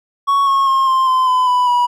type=tone with pitch steps; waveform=triangle; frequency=1113 / 1092 / 1071.4 / 1051.1 / 1031.3 / 1011.8 / 992.7 / 974 Hz; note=C#6 / C#6 / C6 / C6 / C6 / B5 / B5 / B5; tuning=+7 / -26 / +41 / +8 / -25 / +42 / +9 / -24 cents; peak=-9 dBFS; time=0.27-1.87 s; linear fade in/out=20 ms; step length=200 ms; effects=none